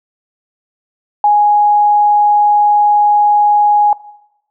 sine tone, 830.6 Hz, G#5, in tune, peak -6 dBFS, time 1.24-3.93 s, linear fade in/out 2 ms, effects noise-tail reverb RT60 0.9 s tail -20 dB re dry

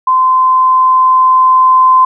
sine tone with level ramp, 1032 Hz, C6, 24 cents flat, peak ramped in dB -6 to -3 dBFS, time 0.07-2.05 s, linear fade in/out 5 ms, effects none

